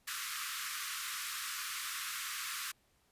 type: high-pass noise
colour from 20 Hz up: pink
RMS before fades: -40 dBFS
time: 0.07-2.72 s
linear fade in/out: 10 ms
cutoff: 1100 Hz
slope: 96 dB/octave
effects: pink hiss -72 dBFS RMS until 3.11 s + resampled to 32000 Hz